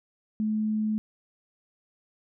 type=tone; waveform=sine; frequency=215.4 Hz; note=A3; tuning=37 cents flat; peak=-24 dBFS; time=0.4-0.98 s; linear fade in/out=0 ms; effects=none